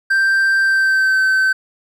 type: tone with pitch glide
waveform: triangle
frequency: 1571 to 1537.8 Hz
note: G6 to G6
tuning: +3 to -34 cents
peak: -10 dBFS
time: 0.1-1.53 s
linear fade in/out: 10 ms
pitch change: -37 cents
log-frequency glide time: 0.61-1.2 s
effects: none